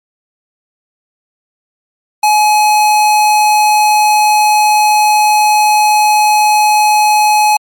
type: tone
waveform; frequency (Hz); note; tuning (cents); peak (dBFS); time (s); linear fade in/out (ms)
square; 846; G#5; +32; -7; 2.23-7.57; 5
effects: MP3 64 kbps